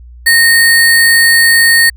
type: tone with sample-and-hold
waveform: sine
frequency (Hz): 1849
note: A#6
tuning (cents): -15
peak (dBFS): -4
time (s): 0.26-1.9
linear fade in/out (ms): 10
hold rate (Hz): 6300
effects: added 60 Hz sine -31 dBFS peak until 1.96 s